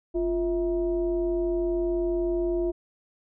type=tone with frequency modulation; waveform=sine; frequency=348.1 Hz; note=F4; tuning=6 cents flat; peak=-23 dBFS; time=0.14-2.72 s; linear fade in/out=20 ms; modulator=302 Hz; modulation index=0.6; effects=none